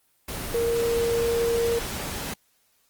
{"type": "tone in noise", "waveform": "sine", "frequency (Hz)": 466.2, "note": "A#4", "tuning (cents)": 0, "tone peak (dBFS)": -21, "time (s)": [0.54, 1.79], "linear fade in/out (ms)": 5, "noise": "pink", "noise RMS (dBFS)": -32, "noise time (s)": [0.28, 2.34], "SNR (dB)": 8, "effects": ["white hiss -66 dBFS RMS until 2.89 s", "Opus 24 kbps"]}